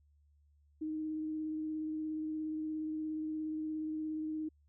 sine tone with vibrato, 311.1 Hz, D#4, in tune, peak -35 dBFS, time 0.81-4.49 s, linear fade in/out 10 ms, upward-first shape sine, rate 17 Hz, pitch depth 13 cents each way, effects added 73 Hz sine -65 dBFS peak until 4.68 s

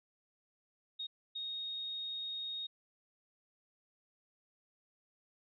sine tone bursts at uneven times, 3729 Hz, A#7, in tune, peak -38 dBFS, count 2, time 0.99-1.07 / 1.35-2.67 s, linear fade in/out 10 ms, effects none

